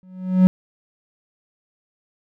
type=tone with exponential growth; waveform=triangle; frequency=185 Hz; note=F#3; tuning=in tune; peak=-4 dBFS; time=0.03-0.47 s; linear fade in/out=0 ms; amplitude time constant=94 ms; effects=none